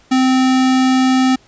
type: tone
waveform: square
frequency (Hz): 259.4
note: C4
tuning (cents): -15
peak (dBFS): -11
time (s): 0.11-1.36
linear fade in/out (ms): 10
effects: pink hiss -50 dBFS RMS until 1.47 s + resampled to 16000 Hz